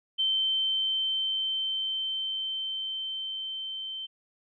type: tone with level ramp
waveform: sine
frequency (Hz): 3101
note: G7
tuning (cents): -19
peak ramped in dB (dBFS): -23 to -34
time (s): 0.18-4.07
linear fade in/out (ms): 20
effects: none